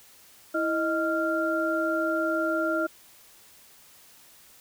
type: tone cluster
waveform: sine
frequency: 327.6 / 625 / 1387 Hz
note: E4 / D#5 / F6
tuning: -11 / +8 / -12 cents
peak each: -28 dBFS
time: 0.54-2.87 s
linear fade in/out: 10 ms
effects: white hiss -54 dBFS RMS until 4.6 s